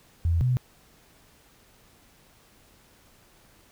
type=tone pair in turn; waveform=sine; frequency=84 / 125.86 Hz; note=E2 / B2; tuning=+33 / +33 cents; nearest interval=perfect fifth; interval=700 cents; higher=second; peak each=-20 dBFS; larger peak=neither; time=0.25-0.41 / 0.41-0.57 s; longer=neither; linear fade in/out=0 ms; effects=pink hiss -58 dBFS RMS until 3.71 s

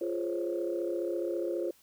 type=chord; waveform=sine; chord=Db major seventh; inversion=first; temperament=just; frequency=346.5 / 415.8 / 519.7 / 554.4 Hz; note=F4 / Ab4 / C5 / Db5; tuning=-14 / +2 / -12 / 0 cents; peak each=-32 / -38 / -36 / -37 dBFS; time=0.01-1.71 s; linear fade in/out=5 ms; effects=tanh soft clip ceiling -20 dBFS + white hiss -63 dBFS RMS until 1.82 s

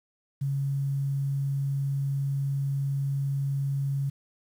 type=tone with quantisation; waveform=sine; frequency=138.59 Hz; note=C#3; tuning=in tune; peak=-25 dBFS; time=0.41-4.1 s; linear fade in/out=10 ms; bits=9; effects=none

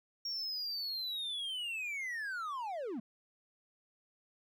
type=linear sweep; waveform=triangle; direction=down; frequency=5588 to 198.9 Hz; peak=-35 dBFS; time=0.25-3 s; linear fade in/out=5 ms; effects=none

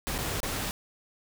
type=noise with dropouts; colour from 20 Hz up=pink; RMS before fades=-32 dBFS; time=0.07-0.71 s; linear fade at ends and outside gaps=0 ms; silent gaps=0.181-0.187 / 0.403-0.431 s; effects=none

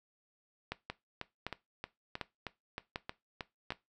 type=two click trains; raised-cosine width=0.3 ms; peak=-20 / -22 dBFS; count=5 / 10; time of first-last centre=0.72-3.705 / 0.9-3.721 s; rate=1.34 / 3.19 Hz; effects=noise-tail reverb RT60 0.2 s tail -18 dB re dry

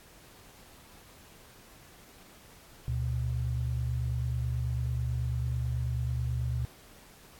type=tone pair together; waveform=sine; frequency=72.13 / 121.3 Hz; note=D2 / B2; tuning=-31 / -31 cents; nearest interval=major sixth; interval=900 cents; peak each=-32 / -30 dBFS; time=2.88-6.65 s; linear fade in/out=0 ms; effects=pink hiss -55 dBFS RMS until 7.39 s + AAC 64 kbps

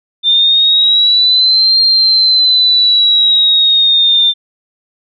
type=linear two-way sweep; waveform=sine; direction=up then down; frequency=3578 to 4200 to 3578 Hz; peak=-6 dBFS; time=0.23-4.34 s; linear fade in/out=50 ms; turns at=1.81 s; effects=none

